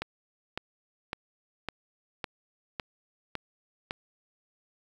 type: click train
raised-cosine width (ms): 0.3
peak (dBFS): -16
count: 8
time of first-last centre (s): 0.02-3.909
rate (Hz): 1.8
effects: 8-bit